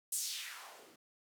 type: noise with band-pass filter sweep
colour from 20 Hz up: blue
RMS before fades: -43 dBFS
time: 0.12-0.96 s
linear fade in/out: 5 ms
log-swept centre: 9600 to 230 Hz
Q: 2
effects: none